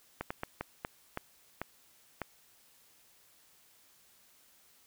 slowing click train, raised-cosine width 0.5 ms, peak -20 dBFS, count 8, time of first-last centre 0.21-2.217 s, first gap 95 ms, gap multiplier 1.36, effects white hiss -64 dBFS RMS until 4.86 s

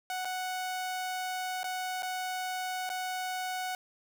sawtooth tone with dropouts, 740 Hz, F#5, in tune, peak -29 dBFS, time 0.1-3.75 s, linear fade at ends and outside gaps 1 ms, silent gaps 0.248-0.253 / 1.632-1.642 / 2.023-2.03 / 2.892-2.9 s, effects none

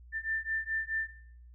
sine beating tone pair, 1780 / 1784.7 Hz, A6 / A6, +20 / +24 cents, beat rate 4.7 Hz, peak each -35 / -33 dBFS, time 0.12-1.12 s, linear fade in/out 50 ms, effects noise-tail reverb RT60 0.6 s tail -20 dB re dry + added 60 Hz sine -50 dBFS peak until 1.54 s

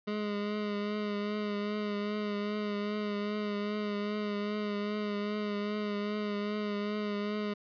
25% pulse tone with vibrato, 207.7 Hz, G#3, in tune, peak -28 dBFS, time 0.07-7.54 s, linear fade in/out 10 ms, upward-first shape triangle, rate 2.5 Hz, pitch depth 33 cents each way, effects resampled to 11025 Hz

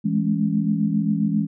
sine chord, A major seventh, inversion second, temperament equal with one note detuned, 164.81 / 207.7 / 215.2 / 277.2 Hz, E3 / G#3 / A3 / C#4, 0 / 0 / -38 / 0 cents, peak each -24 / -21 / -26 / -27 dBFS, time 0.04-1.47 s, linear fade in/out 20 ms, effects none

